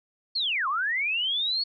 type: linear two-way sweep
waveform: sine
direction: down then up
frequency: 4435 to 1030 to 4435 Hz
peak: -24 dBFS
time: 0.35-1.64 s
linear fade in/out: 10 ms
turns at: 0.68 s
effects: none